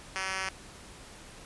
5% pulse tone with band-pass filter, 190 Hz, F#3, 46 cents sharp, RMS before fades -34 dBFS, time 0.16-0.49 s, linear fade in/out 0 ms, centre 3300 Hz, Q 0.56, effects pink hiss -49 dBFS RMS until 1.45 s + resampled to 24000 Hz

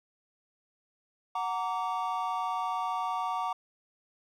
triangle chord, Gb augmented, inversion none, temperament just, 740 / 925 / 1156.2 Hz, Gb5 / Bb5 / D6, 0 / -14 / -27 cents, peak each -32 dBFS, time 1.35-3.53 s, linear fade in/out 5 ms, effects none

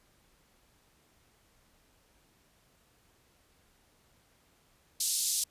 white band-pass noise, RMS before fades -31 dBFS, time 5-5.44 s, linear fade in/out 5 ms, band 4100 to 11000 Hz, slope 24 dB/octave, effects pink hiss -67 dBFS RMS until 5.5 s + resampled to 32000 Hz

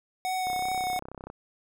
square tone with vibrato, 740 Hz, F#5, in tune, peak -28 dBFS, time 0.25-0.99 s, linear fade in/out 0 ms, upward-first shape sine, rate 2.6 Hz, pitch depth 15 cents each way
click train, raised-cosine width 1 ms, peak -26 dBFS, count 28, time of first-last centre 0.47-1.301 s, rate 32.5 Hz
effects none

